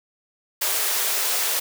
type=high-pass noise; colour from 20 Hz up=white; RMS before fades=-23 dBFS; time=0.61-1.6 s; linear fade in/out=10 ms; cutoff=360 Hz; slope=48 dB/octave; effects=none